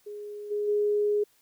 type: tone with level steps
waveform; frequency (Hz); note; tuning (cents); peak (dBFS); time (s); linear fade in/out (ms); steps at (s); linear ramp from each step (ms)
sine; 415.3; G#4; 0; -36 / -26 / -22; 0.06-1.24; 10; 0.5 / 0.67; 20
effects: white hiss -65 dBFS RMS until 1.41 s